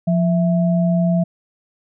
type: tone pair together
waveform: sine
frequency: 174.61 / 658.7 Hz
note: F3 / E5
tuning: 0 / -1 cents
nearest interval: octave + major seventh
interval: 2299 cents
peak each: -14 / -22 dBFS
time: 0.07-1.24 s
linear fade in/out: 10 ms
effects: none